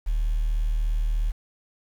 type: tone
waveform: sine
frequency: 38.43 Hz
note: D#1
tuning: 21 cents flat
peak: -19 dBFS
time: 0.06-1.32 s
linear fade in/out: 20 ms
effects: tanh soft clip ceiling -19 dBFS + 8-bit